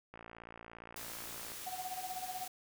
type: click train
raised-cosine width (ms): 0.5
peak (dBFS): -34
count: 80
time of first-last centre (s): 0.14-1.519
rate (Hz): 57.3
type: noise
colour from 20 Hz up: white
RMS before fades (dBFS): -46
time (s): 0.96-2.48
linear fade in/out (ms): 5
type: tone with tremolo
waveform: sine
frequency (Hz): 740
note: F#5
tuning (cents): 0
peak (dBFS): -37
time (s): 1.66-2.48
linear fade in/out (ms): 10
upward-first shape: sine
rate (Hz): 16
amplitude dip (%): 85
effects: none